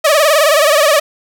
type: tone with vibrato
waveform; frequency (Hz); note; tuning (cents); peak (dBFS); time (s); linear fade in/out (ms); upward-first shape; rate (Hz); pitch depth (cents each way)
sawtooth; 602; D5; +43; -4; 0.04-1; 10; sine; 19; 120
effects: none